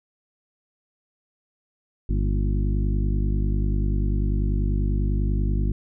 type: harmonic tone with a mistuned harmonic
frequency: 50.2 Hz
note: G1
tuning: 42 cents sharp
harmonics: 1 / 2 / 3 / 4 / 5 / 6 / 7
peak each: -21 / -27 / -31 / -33 / -35 / -37 / -38 dBFS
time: 2.09-5.72 s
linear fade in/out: 5 ms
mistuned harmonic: 5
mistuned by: -63 cents
effects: none